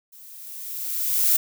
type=noise with level ramp; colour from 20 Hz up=violet; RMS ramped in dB=-47 to -17 dBFS; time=0.12-1.37 s; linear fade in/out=10 ms; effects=none